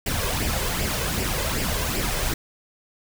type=noise with flanger; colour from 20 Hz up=pink; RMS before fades=-25 dBFS; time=0.06-2.34 s; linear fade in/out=5 ms; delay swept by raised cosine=0.38 to 1.98 ms; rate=2.6 Hz; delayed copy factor=+0.55; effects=none